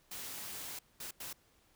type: noise bursts at uneven times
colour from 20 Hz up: white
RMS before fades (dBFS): -44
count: 3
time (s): 0.11-0.79 / 1-1.11 / 1.2-1.33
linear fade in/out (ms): 5
effects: pink hiss -69 dBFS RMS until 1.75 s